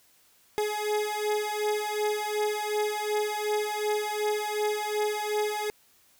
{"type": "beating tone pair", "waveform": "30% pulse", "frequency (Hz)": [420, 422.7], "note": ["G#4", "G#4"], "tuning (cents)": [19, 31], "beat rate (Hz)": 2.7, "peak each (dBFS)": -27, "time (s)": [0.58, 5.7], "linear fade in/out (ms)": 0, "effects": ["white hiss -62 dBFS RMS until 6.19 s"]}